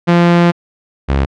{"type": "tone pair in turn", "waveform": "sawtooth", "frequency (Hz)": [172.6, 68.5], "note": ["F3", "C#2"], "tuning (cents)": [-20, -20], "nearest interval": "octave + major third", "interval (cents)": 1600, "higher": "first", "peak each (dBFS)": [-3, -7], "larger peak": "first", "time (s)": [[0.07, 0.52], [1.08, 1.26]], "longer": "first", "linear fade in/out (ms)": 20, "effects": ["low-pass 3000 Hz 12 dB/octave"]}